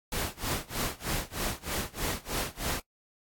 pink noise with tremolo, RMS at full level -30 dBFS, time 0.12-2.8 s, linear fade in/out 2 ms, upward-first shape sine, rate 3.2 Hz, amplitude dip 95%, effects noise-tail reverb RT60 0.1 s tail -21 dB re dry + AAC 64 kbps

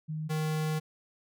sine / square tone pair in turn, 155.56 / 155.56 Hz, D#3 / D#3, 0 / 0 cents, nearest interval unison, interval 0 cents, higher neither, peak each -32 / -29 dBFS, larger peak second, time 0.08-0.29 / 0.29-0.8 s, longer second, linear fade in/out 20 ms, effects none

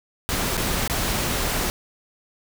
pink noise with dropouts, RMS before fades -24 dBFS, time 0.29-1.7 s, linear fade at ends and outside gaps 0 ms, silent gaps 0.57-0.577 / 0.877-0.898 s, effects none

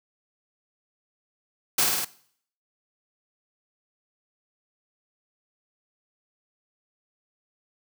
white noise with echo, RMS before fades -21 dBFS, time 1.78-1.84 s, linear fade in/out 5 ms, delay 52 ms, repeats 4, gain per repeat -2 dB, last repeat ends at 2.048 s, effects noise-tail reverb RT60 0.6 s tail -19 dB re dry + high-pass 150 Hz 12 dB/octave

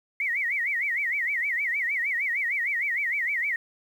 sine tone with vibrato, 2071 Hz, C7, 18 cents flat, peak -24 dBFS, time 0.2-3.56 s, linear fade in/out 2 ms, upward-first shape sine, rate 6.5 Hz, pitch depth 200 cents each way, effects 9-bit

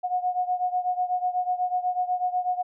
sine beating tone pair, 724 / 732.1 Hz, F#5 / F#5, -38 / -19 cents, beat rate 8.1 Hz, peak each -25 / -28 dBFS, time 0.03-2.63 s, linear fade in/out 20 ms, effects none

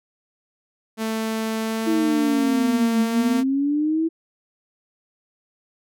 sawtooth tone with pitch glide, 221.7 to 228.9 Hz, A3 to A#3, +13 to -31 cents, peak -19 dBFS, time 0.97-3.44 s, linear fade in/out 50 ms, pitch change +56 cents, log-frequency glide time 1.61-2.51 s
sine linear two-way sweep, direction down then up, 329.6 to 220 to 329.6 Hz, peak -18 dBFS, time 1.86-4.09 s, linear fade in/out 20 ms, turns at 3.01 s
effects none

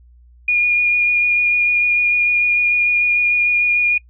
sine tone with vibrato, 2434 Hz, D#7, 39 cents flat, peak -12 dBFS, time 0.48-3.98 s, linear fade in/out 5 ms, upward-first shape sine, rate 6.7 Hz, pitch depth 13 cents each way, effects noise-tail reverb RT60 0.1 s tail -24 dB re dry + added 60 Hz sine -44 dBFS peak until 4.09 s

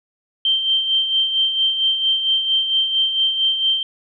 sine tone with tremolo, 3136 Hz, G7, in tune, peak -13 dBFS, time 0.45-3.83 s, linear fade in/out 2 ms, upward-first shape sine, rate 4.4 Hz, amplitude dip 55%, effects none

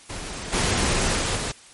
pink noise with level steps, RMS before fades -33 / -22 / -24 / -27 dBFS, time 0.09-1.52 s, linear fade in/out 10 ms, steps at 0.52 / 1.15 / 1.35 s, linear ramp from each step 20 ms, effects white hiss -48 dBFS RMS until 1.73 s + MP3 48 kbps

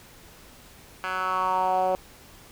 10% pulse tone with band-pass filter sweep, 186 Hz, F#3, 9 cents sharp, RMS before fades -25 dBFS, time 1.04-1.95 s, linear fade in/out 0 ms, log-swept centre 1700 to 610 Hz, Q 3.9, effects pink hiss -50 dBFS RMS until 2.51 s

